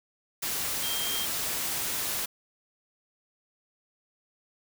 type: tone in noise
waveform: sine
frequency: 3193 Hz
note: G7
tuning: 31 cents sharp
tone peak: -33 dBFS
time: 0.83-1.26 s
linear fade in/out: 10 ms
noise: white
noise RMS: -31 dBFS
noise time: 0.42-2.26 s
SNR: -5 dB
effects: none